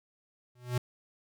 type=tone with exponential growth; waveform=square; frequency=123.47 Hz; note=B2; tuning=in tune; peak=-25 dBFS; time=0.55-0.78 s; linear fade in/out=5 ms; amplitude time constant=50 ms; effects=none